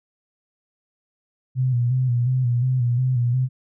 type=tone with vibrato; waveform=sine; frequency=124.6 Hz; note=B2; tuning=16 cents sharp; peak=-17 dBFS; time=1.55-3.49 s; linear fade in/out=50 ms; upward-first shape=square; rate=2.8 Hz; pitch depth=56 cents each way; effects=none